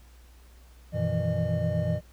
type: tone cluster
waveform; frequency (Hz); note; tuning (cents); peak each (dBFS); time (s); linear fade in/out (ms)
triangle; 93.4 / 120.9 / 159.6 / 167.7 / 607; F#2 / B2 / D#3 / E3 / D#5; +17 / -36 / +44 / +30 / -43; -29; 0.92-2.01; 50
effects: added 60 Hz sine -50 dBFS peak until 2.12 s + pink hiss -60 dBFS RMS until 2.12 s